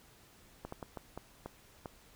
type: slowing click train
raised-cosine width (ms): 1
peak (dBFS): -27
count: 7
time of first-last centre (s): 0.65-1.858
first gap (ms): 74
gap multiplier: 1.4
effects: pink hiss -61 dBFS RMS until 2.15 s